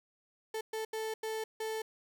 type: tone bursts at uneven times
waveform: 35% pulse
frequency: 440 Hz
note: A4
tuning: in tune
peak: -33 dBFS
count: 5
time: 0.54-0.61 / 0.73-0.85 / 0.93-1.14 / 1.23-1.44 / 1.6-1.82 s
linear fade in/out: 5 ms
effects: none